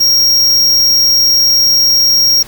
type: tone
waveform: square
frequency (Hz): 5590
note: F8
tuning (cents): +1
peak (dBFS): -7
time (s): 0-2.43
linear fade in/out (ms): 10
effects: pink hiss -34 dBFS RMS until 2.47 s